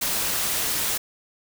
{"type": "noise", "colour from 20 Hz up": "white", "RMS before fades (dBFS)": -25, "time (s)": [0.01, 0.98], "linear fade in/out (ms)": 10, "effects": []}